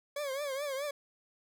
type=tone with vibrato; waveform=40% pulse; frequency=558 Hz; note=C#5; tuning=11 cents sharp; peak=-33 dBFS; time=0.16-0.91 s; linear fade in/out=5 ms; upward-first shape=triangle; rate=4.7 Hz; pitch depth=130 cents each way; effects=none